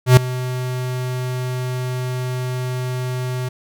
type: tone with ADSR envelope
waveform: square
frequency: 126.7 Hz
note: B2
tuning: 45 cents sharp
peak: -4 dBFS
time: 0.06-3.49 s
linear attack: 110 ms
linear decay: 4 ms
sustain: -18 dB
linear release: 9 ms
effects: none